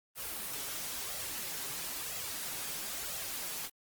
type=noise with flanger; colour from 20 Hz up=white; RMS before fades=-39 dBFS; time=0.15-3.7 s; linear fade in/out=50 ms; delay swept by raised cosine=1.5 to 7.2 ms; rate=1 Hz; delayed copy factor=+0.55; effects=Opus 24 kbps